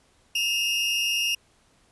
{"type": "tone pair together", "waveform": "35% pulse", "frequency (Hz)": [2608, 2819], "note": ["E7", "F7"], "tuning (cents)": [-19, 16], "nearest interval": "minor second", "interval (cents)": 135, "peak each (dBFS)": [-28, -22], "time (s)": [0.35, 1.35], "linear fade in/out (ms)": 5, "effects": ["pink hiss -62 dBFS RMS until 1.91 s", "resampled to 24000 Hz"]}